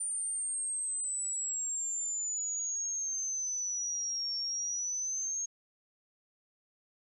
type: exponential two-way sweep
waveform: sine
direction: down then up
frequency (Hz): 9130 to 5480 to 6530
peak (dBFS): -32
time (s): 0-5.46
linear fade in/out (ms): 10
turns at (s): 4.36
effects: none